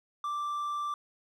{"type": "tone", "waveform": "triangle", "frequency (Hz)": 1174.7, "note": "D6", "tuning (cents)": 0, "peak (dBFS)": -29, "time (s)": [0.24, 0.94], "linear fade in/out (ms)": 2, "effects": []}